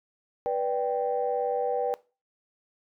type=chord; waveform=sine; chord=G major; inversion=first; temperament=just; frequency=490 / 588 / 784 Hz; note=B4 / D5 / G5; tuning=-14 / +2 / 0 cents; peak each=-27 / -31 / -29 dBFS; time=0.46-1.94 s; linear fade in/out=0 ms; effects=noise-tail reverb RT60 0.3 s tail -20 dB re dry + tanh soft clip ceiling -16 dBFS